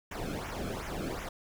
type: noise with flanger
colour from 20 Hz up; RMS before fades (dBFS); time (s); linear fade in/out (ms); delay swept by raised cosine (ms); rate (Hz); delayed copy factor
brown; -37; 0.11-1.29; 5; 0.22 to 1.08; 2.7; -0.8
effects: none